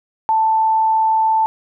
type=tone; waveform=sine; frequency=883 Hz; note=A5; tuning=6 cents sharp; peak=-12 dBFS; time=0.29-1.46 s; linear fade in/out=0 ms; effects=none